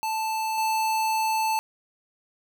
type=tone pair in turn; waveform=square; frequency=880 / 880 Hz; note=A5 / A5; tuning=0 / 0 cents; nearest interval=unison; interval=0 cents; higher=neither; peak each=-26 / -23 dBFS; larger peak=second; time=0.03-0.58 / 0.58-1.59 s; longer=second; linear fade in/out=0 ms; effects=none